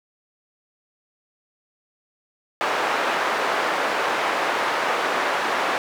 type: band-pass noise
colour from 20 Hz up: white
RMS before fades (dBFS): -23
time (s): 2.61-5.78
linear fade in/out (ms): 0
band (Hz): 450 to 1400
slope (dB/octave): 12
effects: none